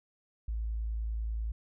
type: tone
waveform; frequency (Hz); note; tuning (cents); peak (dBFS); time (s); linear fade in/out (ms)
sine; 55.1; A1; +3; -31; 0.48-1.52; 5
effects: none